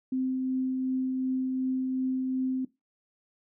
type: tone with tremolo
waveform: sine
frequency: 259.5 Hz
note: C4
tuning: 14 cents flat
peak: -25 dBFS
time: 0.12-2.65 s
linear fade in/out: 5 ms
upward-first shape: triangle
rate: 2.7 Hz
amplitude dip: 25%
effects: noise-tail reverb RT60 0.2 s tail -18 dB re dry